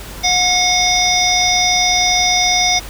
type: harmonic tone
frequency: 725 Hz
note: F#5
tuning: 35 cents flat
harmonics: 1 / 3 / 5 / 7 / 8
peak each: -18 / -18 / -18 / -18 / -18 dBFS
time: 0.23-2.8 s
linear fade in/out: 20 ms
effects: added 50 Hz sine -33 dBFS peak until 2.89 s + pink hiss -33 dBFS RMS until 2.89 s